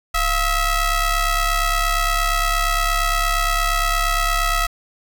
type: ring-modulated tone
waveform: sawtooth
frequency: 659.3 Hz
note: E5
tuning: in tune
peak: -10 dBFS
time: 0.14-4.67 s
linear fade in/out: 10 ms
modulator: 625 Hz
effects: 7-bit